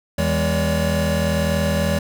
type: tone cluster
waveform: square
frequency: 82.2 / 163 / 203.3 / 568 Hz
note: E2 / E3 / G#3 / C#5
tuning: -4 / -19 / -37 / +42 cents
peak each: -24 dBFS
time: 0.18-1.99 s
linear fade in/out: 5 ms
effects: none